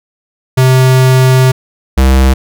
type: tone pair in turn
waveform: square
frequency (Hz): 129.7 / 65.83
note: C3 / C2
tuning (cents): -15 / +11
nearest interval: octave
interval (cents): 1174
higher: first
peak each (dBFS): -5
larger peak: neither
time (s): 0.57-1.52 / 1.97-2.34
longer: first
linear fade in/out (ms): 10
effects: none